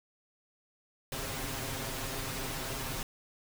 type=noise with comb filter; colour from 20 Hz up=pink; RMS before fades=-37 dBFS; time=1.12-3.03 s; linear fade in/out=2 ms; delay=7.5 ms; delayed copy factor=+0.8; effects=none